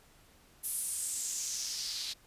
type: noise with band-pass filter sweep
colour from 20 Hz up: white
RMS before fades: -37 dBFS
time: 0.63-2.14 s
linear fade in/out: 20 ms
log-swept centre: 11000 to 4100 Hz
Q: 3.4
effects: pink hiss -62 dBFS RMS until 2.26 s + resampled to 32000 Hz